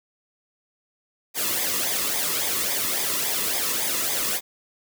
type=noise with flanger; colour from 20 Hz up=white; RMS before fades=-25 dBFS; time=1.34-4.41 s; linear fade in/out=50 ms; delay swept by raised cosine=0.7 to 1.33 ms; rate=3.6 Hz; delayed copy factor=-0.65; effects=none